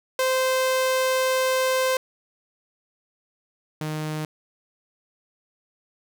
sawtooth tone pair in turn, 519 / 154.3 Hz, C5 / D#3, -14 / -14 cents, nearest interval octave + major sixth, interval 2100 cents, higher first, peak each -16 / -23 dBFS, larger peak first, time 0.19-1.97 / 3.81-4.25 s, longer first, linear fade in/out 2 ms, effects none

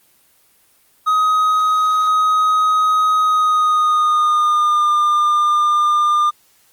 triangle tone with pitch glide, 1259 to 1202.8 Hz, D#6 to D6, +20 to +41 cents, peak -10 dBFS, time 1.06-6.31 s, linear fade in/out 20 ms, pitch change -79 cents, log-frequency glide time 3.19-4.89 s, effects white hiss -55 dBFS RMS until 6.72 s + Opus 24 kbps

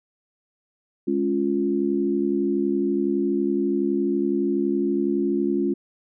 sine chord, Db major, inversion second, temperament equal, 207.7 / 277.2 / 349.2 Hz, Ab3 / Db4 / F4, 0 / 0 / 0 cents, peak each -26 / -24 / -23 dBFS, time 1.07-5.74 s, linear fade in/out 10 ms, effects none

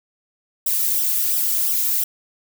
violet noise with flanger, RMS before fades -20 dBFS, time 0.66-2.04 s, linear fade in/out 5 ms, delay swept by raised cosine 0.44 to 1.94 ms, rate 2.9 Hz, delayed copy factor -0.85, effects none

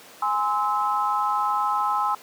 sine chord, Ab augmented, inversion none, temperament just, 830.6 / 1038.3 / 1297.8 Hz, Ab5 / C6 / E6, 0 / -14 / -27 cents, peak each -25 dBFS, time 0.22-2.15 s, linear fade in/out 5 ms, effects pink hiss -46 dBFS RMS until 2.22 s + high-pass 300 Hz 12 dB/octave

